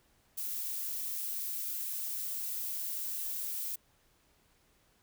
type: noise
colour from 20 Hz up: violet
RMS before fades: -37 dBFS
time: 0.37-3.76 s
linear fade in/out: 10 ms
effects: pink hiss -69 dBFS RMS until 5.02 s